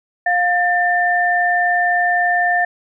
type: tone pair together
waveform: sine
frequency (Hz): 707 / 1788.2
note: F5 / A6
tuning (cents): +21 / +28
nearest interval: octave + major third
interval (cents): 1607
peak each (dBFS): -16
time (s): 0.26-2.65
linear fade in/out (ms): 5
effects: none